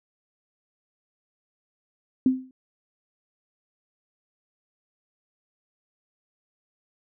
sine tone with exponential decay, 258.9 Hz, C4, 18 cents flat, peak -13 dBFS, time 2.26-2.51 s, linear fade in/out 2 ms, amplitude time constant 54 ms, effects none

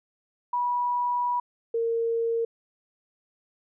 sine tone pair in turn, 975 / 460.1 Hz, B5 / A#4, -23 / -23 cents, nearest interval octave + minor second, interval 1300 cents, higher first, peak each -23 dBFS, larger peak neither, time 0.53-1.4 / 1.74-2.45 s, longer first, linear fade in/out 5 ms, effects none

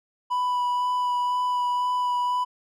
triangle tone with vibrato, 987.8 Hz, B5, in tune, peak -20 dBFS, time 0.3-2.45 s, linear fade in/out 20 ms, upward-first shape sine, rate 2 Hz, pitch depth 11 cents each way, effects none

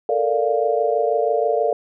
sine chord, Bb major seventh, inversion third, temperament equal, 440 / 466.2 / 587.3 / 698.5 Hz, A4 / Bb4 / D5 / F5, 0 / 0 / 0 / 0 cents, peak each -22 dBFS, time 0.09-1.73 s, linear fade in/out 2 ms, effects none

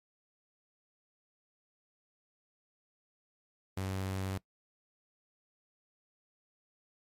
sawtooth tone, 95.4 Hz, G2, 47 cents flat, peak -30 dBFS, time 3.77-4.38 s, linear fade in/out 5 ms, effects noise-tail reverb RT60 0.1 s tail -21 dB re dry + MP3 64 kbps

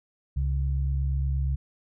sine tone pair together, 68.2 / 136.63 Hz, C#2 / C#3, -28 / -25 cents, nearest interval octave, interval 1203 cents, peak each -24 / -30 dBFS, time 0.36-1.56 s, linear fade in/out 10 ms, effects none

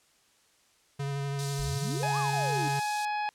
square tone with vibrato, 139.9 Hz, C#3, 16 cents sharp, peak -31 dBFS, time 0.99-2.8 s, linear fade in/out 10 ms, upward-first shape sine, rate 12 Hz, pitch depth 17 cents each way
pink high-pass noise, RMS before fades -39 dBFS, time 1.39-3.05 s, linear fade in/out 0 ms, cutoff 3700 Hz, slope 48 dB/octave
sine exponential two-way sweep, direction up then down, 41.2 to 1267 to 282.1 Hz, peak -34 dBFS, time 1.59-2.68 s, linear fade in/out 0 ms, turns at 2.18 s
harmonic tone, 839 Hz, G#5, 17 cents sharp, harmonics 1 / 2 / 3 / 4 / 5 / 6, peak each -29 / -38 / -39 / -50 / -50 / -50 dBFS, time 2.03-3.29 s, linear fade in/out 0 ms
effects white hiss -65 dBFS RMS until 3.34 s + low-pass 9000 Hz 12 dB/octave

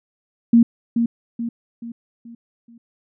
sine tone with echo, 233.2 Hz, A#3, 1 cent sharp, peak -8 dBFS, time 0.53-0.63 s, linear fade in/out 5 ms, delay 430 ms, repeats 5, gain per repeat -7 dB, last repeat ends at 2.78 s, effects none

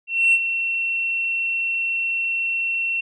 sine tone with ADSR envelope, 2714 Hz, E7, 50 cents sharp, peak -10 dBFS, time 0.07-3.01 s, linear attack 260 ms, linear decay 52 ms, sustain -10 dB, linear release 9 ms, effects tanh soft clip ceiling -10 dBFS

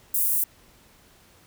pink high-pass noise, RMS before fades -23 dBFS, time 0.14-0.44 s, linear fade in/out 5 ms, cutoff 11000 Hz, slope 24 dB/octave, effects pink hiss -56 dBFS RMS until 1.46 s

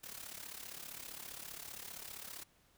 white noise with amplitude modulation, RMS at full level -45 dBFS, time 0.03-2.44 s, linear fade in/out 10 ms, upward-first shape sine, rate 35.2 Hz, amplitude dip 75%, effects pink hiss -70 dBFS RMS until 2.77 s

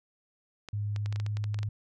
clicks, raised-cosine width 0.2 ms, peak -24 dBFS, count 12, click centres 0.687 / 0.962 / 1.06 / 1.126 / 1.16 / 1.2 / 1.264 / 1.37 / 1.441 / 1.544 / 1.589 / 1.631 s
sine tone with pitch glide, 103.5 to 104.7 Hz, G#2 to G#2, -5 to +15 cents, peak -29 dBFS, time 0.73-1.69 s, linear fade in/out 5 ms, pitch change +20 cents, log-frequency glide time 0.86-1.27 s
effects none

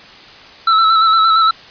square tone with vibrato, 1318.5 Hz, E6, in tune, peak -9 dBFS, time 0.67-1.51 s, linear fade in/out 5 ms, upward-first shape square, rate 8.7 Hz, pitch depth 25 cents each way, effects white hiss -38 dBFS RMS until 1.7 s + resampled to 11025 Hz

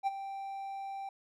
triangle tone with ADSR envelope, 784 Hz, G5, in tune, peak -24 dBFS, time 0.03-1.09 s, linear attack 40 ms, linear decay 25 ms, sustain -12 dB, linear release 3 ms, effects none

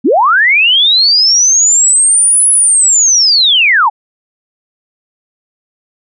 sine linear two-way sweep, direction up then down, 196 to 10360 to 764 Hz, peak -5 dBFS, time 0.04-3.9 s, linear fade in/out 20 ms, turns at 2.49 s, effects none

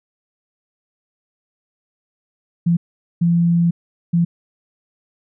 sine tone bursts at uneven times, 170.5 Hz, F3, 41 cents flat, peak -12 dBFS, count 3, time 2.66-2.77 / 3.21-3.71 / 4.13-4.25 s, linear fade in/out 10 ms, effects none

